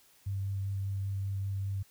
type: tone with vibrato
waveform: sine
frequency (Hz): 98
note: G2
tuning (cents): 0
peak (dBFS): -31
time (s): 0.26-1.83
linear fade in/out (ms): 10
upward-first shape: sine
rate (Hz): 5.1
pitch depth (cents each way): 10
effects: white hiss -63 dBFS RMS until 1.9 s